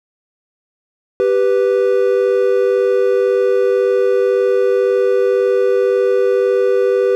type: tone pair together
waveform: triangle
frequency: 392 / 493.9 Hz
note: G4 / B4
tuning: 0 / 0 cents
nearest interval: major third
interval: 400 cents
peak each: -12 dBFS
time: 1.2-7.15 s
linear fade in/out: 0 ms
effects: none